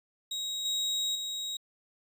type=tone with level steps; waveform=35% pulse; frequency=3800 Hz; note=A#7; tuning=33 cents sharp; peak=-30 / -26 / -31 dBFS; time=0.31-1.57 s; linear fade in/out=5 ms; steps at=0.65 / 1.15 s; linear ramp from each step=5 ms; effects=resampled to 32000 Hz